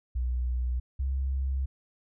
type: tone pair in turn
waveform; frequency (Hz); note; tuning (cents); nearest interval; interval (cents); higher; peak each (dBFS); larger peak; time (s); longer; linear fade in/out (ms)
sine; 61.7 / 66.73; B1 / C2; -1 / +35; minor second; 136; second; -26; neither; 0.15-0.8 / 0.99-1.66; second; 10
effects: none